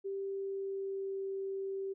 sine tone with pitch glide, 392 to 388.6 Hz, G4 to G4, 0 to -15 cents, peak -35 dBFS, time 0.04-1.94 s, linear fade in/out 20 ms, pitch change -15 cents, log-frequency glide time 0.21-1.26 s, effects none

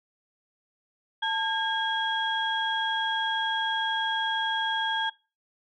sine tone cluster, 887 / 1620 / 3309 Hz, A5 / G#6 / G#7, +14 / -43 / -7 cents, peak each -29 dBFS, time 1.22-5.1 s, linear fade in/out 10 ms, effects noise-tail reverb RT60 0.3 s tail -22 dB re dry + tanh soft clip ceiling -15 dBFS

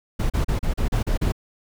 brown noise bursts, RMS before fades -21 dBFS, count 8, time 0.19-1.322 s, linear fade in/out 10 ms, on 110 ms, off 36 ms, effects none

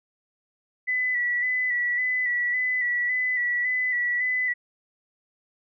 sine tone with vibrato, 1975.5 Hz, B6, in tune, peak -22 dBFS, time 0.87-4.54 s, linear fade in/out 20 ms, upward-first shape square, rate 1.8 Hz, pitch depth 27 cents each way, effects none

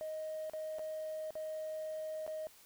triangle tone with dropouts, 625 Hz, D#5, 8 cents sharp, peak -35 dBFS, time 0.01-2.47 s, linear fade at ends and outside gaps 0 ms, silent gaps 0.497-0.535 / 0.785-0.793 / 1.306-1.354 / 2.265-2.277 s, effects tanh soft clip ceiling -35 dBFS + white hiss -61 dBFS RMS until 2.65 s

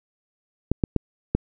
clicks, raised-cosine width 3 ms, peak -6 dBFS, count 4, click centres 0.716 / 0.838 / 0.963 / 1.35 s, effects none

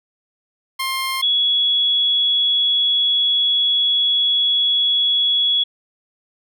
15% pulse / sine tone pair in turn, 1060 / 3365 Hz, C6 / G#7, +22 / +22 cents, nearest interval octave + minor sixth, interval 2000 cents, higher second, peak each -14 dBFS, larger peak neither, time 0.79-1.22 / 1.22-5.64 s, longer second, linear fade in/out 10 ms, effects none

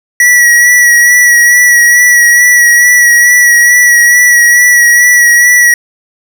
square tone with vibrato, 1932 Hz, B6, 39 cents flat, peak -3 dBFS, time 0.2-5.74 s, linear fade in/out 2 ms, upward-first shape sine, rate 2.3 Hz, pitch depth 24 cents each way, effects none

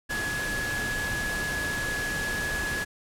sine tone in noise, 1687 Hz, G#6, 27 cents sharp, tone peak -29 dBFS, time 0.09-2.85 s, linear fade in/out 20 ms, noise pink, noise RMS -33 dBFS, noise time 0.09-2.85 s, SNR +1 dB, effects low-pass 12000 Hz 12 dB/octave

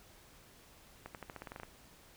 accelerating click train, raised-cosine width 0.5 ms, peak -29 dBFS, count 11, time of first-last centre 1.06-1.633 s, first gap 88 ms, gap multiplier 0.9, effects pink hiss -60 dBFS RMS until 2.16 s

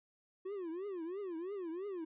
triangle tone with vibrato, 363.8 Hz, F#4, 29 cents flat, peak -37 dBFS, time 0.45-2.05 s, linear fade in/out 10 ms, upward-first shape triangle, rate 3 Hz, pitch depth 250 cents each way, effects resampled to 8000 Hz

